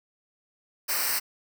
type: noise with comb filter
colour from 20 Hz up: white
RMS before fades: -27 dBFS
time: 0.88-1.2 s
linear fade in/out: 20 ms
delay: 0.29 ms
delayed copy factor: -0.85
effects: none